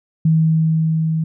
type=tone with level ramp; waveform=sine; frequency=160 Hz; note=D#3; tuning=49 cents sharp; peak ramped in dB=-10 to -16 dBFS; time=0.25-1.24 s; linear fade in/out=5 ms; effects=none